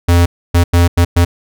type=tone bursts at uneven times; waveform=square; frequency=86.5 Hz; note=F2; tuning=16 cents flat; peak=-7 dBFS; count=5; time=0.08-0.26 / 0.54-0.64 / 0.73-0.88 / 0.97-1.05 / 1.16-1.25 s; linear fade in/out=10 ms; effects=none